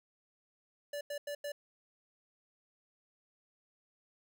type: tone bursts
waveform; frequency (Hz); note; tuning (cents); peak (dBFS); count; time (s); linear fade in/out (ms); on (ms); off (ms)
square; 580; D5; -22; -38; 4; 0.93-1.52; 5; 80; 90
effects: none